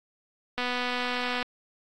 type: click train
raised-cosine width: 0.3 ms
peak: -14 dBFS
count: 210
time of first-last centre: 0.58-1.426 s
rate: 247 Hz
effects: AAC 64 kbps